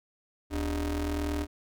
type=ring-modulated tone; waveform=35% pulse; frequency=109 Hz; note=A2; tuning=16 cents flat; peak=-24 dBFS; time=0.5-1.47 s; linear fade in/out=50 ms; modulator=184 Hz; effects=none